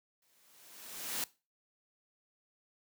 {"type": "noise with exponential growth", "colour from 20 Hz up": "white", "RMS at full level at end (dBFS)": -34, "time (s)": [0.22, 1.24], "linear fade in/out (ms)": 2, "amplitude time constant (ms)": 220, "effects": ["noise-tail reverb RT60 0.3 s tail -20 dB re dry", "high-pass 150 Hz 12 dB/octave"]}